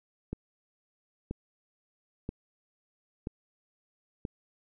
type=click train; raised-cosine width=3 ms; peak=-21 dBFS; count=5; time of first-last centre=0.33-4.252 s; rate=1.02 Hz; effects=none